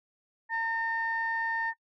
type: tone pair together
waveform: sine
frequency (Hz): 910.7 / 1819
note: A#5 / A#6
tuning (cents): -41 / -43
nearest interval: octave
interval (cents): 1198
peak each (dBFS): -31 / -29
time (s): 0.49-1.74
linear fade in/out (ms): 50
effects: noise-tail reverb RT60 0.1 s tail -23 dB re dry + tanh soft clip ceiling -21 dBFS